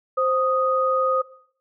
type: tone pair together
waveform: sine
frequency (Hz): 523.3 / 1244.6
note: C5 / D#6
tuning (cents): 0 / 0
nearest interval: octave + minor third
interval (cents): 1500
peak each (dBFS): -21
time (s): 0.17-1.22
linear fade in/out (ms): 10
effects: noise-tail reverb RT60 0.6 s tail -19 dB re dry